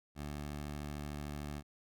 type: tone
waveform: 15% pulse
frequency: 73.42 Hz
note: D2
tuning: in tune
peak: -34 dBFS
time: 0.15-1.63 s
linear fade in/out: 50 ms
effects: none